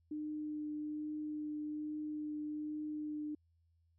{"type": "tone with vibrato", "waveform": "sine", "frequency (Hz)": 302.1, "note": "D4", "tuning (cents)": 49, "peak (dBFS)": -38, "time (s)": [0.11, 3.35], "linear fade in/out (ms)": 5, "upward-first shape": "triangle", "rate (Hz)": 1.2, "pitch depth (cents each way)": 11, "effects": ["added 83 Hz sine -70 dBFS peak until 3.98 s"]}